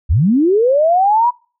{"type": "linear sweep", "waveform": "sine", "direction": "up", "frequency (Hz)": [56.7, 987.8], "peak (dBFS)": -9, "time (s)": [0.09, 1.31], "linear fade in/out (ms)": 20, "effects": ["noise-tail reverb RT60 0.4 s tail -26 dB re dry"]}